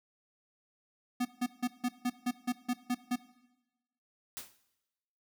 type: tone bursts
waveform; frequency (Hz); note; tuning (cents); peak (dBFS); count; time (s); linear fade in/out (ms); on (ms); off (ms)
square; 246.5; B3; -3; -29; 10; 1.2-3.16; 10; 52; 160
type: noise with exponential decay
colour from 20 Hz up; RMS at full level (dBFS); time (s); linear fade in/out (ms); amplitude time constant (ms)
white; -38; 4.37-4.57; 0; 43
effects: noise-tail reverb RT60 1.0 s tail -17 dB re dry